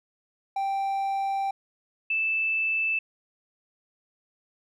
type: tone pair in turn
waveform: triangle / sine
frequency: 784 / 2637 Hz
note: G5 / E7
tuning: 0 / 0 cents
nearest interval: octave + major sixth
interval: 2100 cents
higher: second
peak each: -23 dBFS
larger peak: neither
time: 0.56-1.51 / 2.1-2.99 s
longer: first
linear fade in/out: 5 ms
effects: none